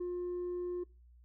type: tone with tanh clipping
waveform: triangle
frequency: 355.4 Hz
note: F4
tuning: 30 cents sharp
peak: -35 dBFS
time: 0-0.84 s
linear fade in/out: 10 ms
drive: 6 dB
effects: noise-tail reverb RT60 0.3 s tail -23 dB re dry + added 60 Hz sine -57 dBFS peak until 1.24 s